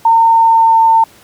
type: tone with pitch glide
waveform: sine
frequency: 911 to 902.1 Hz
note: A#5 to A5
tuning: -40 to +43 cents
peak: -5 dBFS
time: 0.05-1.04 s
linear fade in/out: 5 ms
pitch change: -17 cents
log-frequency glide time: 0.31-0.82 s
effects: pink hiss -43 dBFS RMS until 1.23 s + high-pass 100 Hz 12 dB/octave